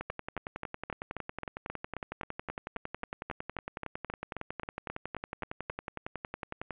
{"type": "two click trains", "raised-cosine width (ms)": 0.5, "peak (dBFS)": [-21, -21], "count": [22, 74], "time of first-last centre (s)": [[0.1, 5.7], [0.01, 6.707]], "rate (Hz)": [3.75, 10.9], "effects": ["resampled to 8000 Hz", "10-bit"]}